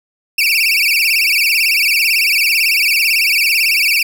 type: tone with vibrato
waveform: 30% pulse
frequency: 2489 Hz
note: D#7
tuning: in tune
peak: -8 dBFS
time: 0.38-4.03 s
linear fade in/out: 5 ms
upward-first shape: sine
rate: 18 Hz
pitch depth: 180 cents each way
effects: none